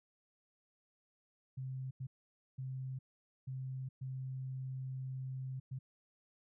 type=tone bursts at uneven times; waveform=sine; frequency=131 Hz; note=C3; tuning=2 cents sharp; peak=-39 dBFS; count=6; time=1.57-1.91 / 2-2.07 / 2.58-2.99 / 3.47-3.89 / 4.01-5.6 / 5.71-5.79 s; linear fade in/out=10 ms; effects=none